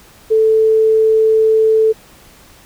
sine tone, 440 Hz, A4, in tune, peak -8 dBFS, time 0.3-1.93 s, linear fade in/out 20 ms, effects pink hiss -44 dBFS RMS until 2.65 s

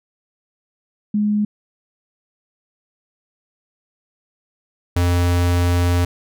sine / square tone pair in turn, 209 / 87.87 Hz, G#3 / F2, +11 / +11 cents, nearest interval octave + minor third, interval 1500 cents, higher first, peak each -15 dBFS, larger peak neither, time 1.14-1.45 / 4.96-6.05 s, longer second, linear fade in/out 5 ms, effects none

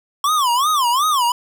square tone with vibrato, 1090 Hz, C#6, 29 cents flat, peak -15 dBFS, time 0.24-1.32 s, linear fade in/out 2 ms, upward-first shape sine, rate 2.7 Hz, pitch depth 250 cents each way, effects none

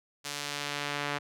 sawtooth tone with band-pass filter sweep, 144.6 Hz, D3, 27 cents flat, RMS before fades -35 dBFS, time 0.24-1.19 s, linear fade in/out 20 ms, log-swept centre 6000 to 1800 Hz, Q 0.73, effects none

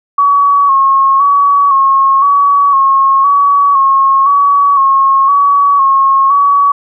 sine tone with vibrato, 1108.7 Hz, C#6, in tune, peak -5 dBFS, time 0.18-6.72 s, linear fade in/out 5 ms, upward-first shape square, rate 0.98 Hz, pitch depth 36 cents each way, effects none

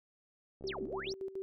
click train, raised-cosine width 2 ms, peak -38 dBFS, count 36, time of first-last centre 0.61-1.118 s, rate 68.9 Hz
sine tone with tremolo, 385.1 Hz, G4, 31 cents flat, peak -36 dBFS, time 0.64-1.42 s, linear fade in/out 0 ms, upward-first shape square, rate 7 Hz, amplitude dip 75%
sine exponential two-way sweep, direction down then up, 6060 to 196 to 6060 Hz, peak -40 dBFS, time 0.67-1.13 s, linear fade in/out 5 ms, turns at 0.83 s
effects none

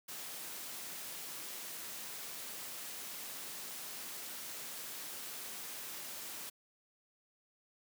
white noise, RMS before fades -45 dBFS, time 0.08-6.5 s, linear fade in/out 10 ms, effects high-pass 150 Hz 12 dB/octave

